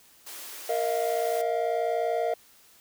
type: high-pass noise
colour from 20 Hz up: white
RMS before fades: -41 dBFS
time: 0.26-1.42 s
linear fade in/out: 10 ms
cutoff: 300 Hz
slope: 48 dB/octave
type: chord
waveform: triangle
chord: Bb suspended fourth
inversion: none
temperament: equal with one note detuned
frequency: 466.2 / 638.3 / 698.5 Hz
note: Bb4 / Eb5 / F5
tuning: 0 / +44 / 0 cents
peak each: -27 dBFS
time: 0.69-2.34 s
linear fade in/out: 5 ms
effects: white hiss -57 dBFS RMS until 2.8 s